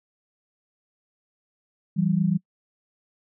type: tone pair together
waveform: sine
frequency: 165.5 / 192.94 Hz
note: E3 / G3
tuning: +7 / -27 cents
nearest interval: minor third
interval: 266 cents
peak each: -22 dBFS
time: 1.96-2.38 s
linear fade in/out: 20 ms
effects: noise-tail reverb RT60 0.1 s tail -26 dB re dry